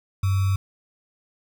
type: tone with sample-and-hold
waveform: sine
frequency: 96.5 Hz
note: G2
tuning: 27 cents flat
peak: -18 dBFS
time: 0.23-0.56 s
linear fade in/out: 5 ms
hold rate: 1225 Hz
effects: none